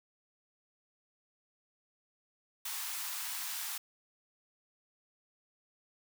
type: high-pass noise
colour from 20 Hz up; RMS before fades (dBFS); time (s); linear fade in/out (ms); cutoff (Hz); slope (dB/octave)
white; -39; 2.65-3.78; 5; 780; 48
effects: none